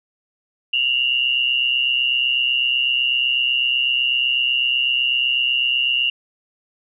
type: tone pair together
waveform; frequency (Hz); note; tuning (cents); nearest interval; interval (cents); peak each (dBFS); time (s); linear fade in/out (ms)
sine; 2761 / 2889; F7 / F#7; -20 / -42; minor second; 78; -19; 0.73-6.1; 5
effects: none